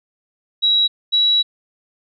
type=tone pair in turn; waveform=sine; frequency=3875 / 3900 Hz; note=B7 / B7; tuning=-34 / -23 cents; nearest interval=unison; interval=11 cents; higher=second; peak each=-12 dBFS; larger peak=neither; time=0.62-0.88 / 1.12-1.43 s; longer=second; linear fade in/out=20 ms; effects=none